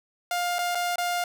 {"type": "tone with dropouts", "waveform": "sawtooth", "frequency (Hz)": 705, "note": "F5", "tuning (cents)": 16, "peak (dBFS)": -21, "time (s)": [0.31, 1.24], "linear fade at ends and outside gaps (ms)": 2, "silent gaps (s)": [[0.585, 0.589], [0.749, 0.753], [0.958, 0.982]], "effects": []}